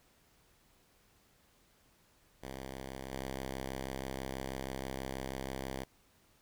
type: tone with level steps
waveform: 5% pulse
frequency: 66.2 Hz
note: C2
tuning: 21 cents sharp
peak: -31 / -27 dBFS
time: 2.42-5.85 s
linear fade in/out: 20 ms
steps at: 3.12 s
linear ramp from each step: 10 ms
effects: pink hiss -68 dBFS RMS until 6.41 s